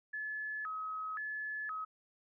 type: tone with vibrato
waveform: sine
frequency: 1480 Hz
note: F#6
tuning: in tune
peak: -37 dBFS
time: 0.13-1.85 s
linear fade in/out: 10 ms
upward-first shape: square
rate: 0.96 Hz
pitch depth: 260 cents each way
effects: none